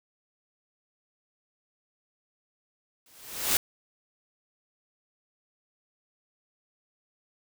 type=noise with exponential growth; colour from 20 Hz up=white; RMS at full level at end=-21 dBFS; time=3.06-3.57 s; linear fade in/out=2 ms; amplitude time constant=110 ms; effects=none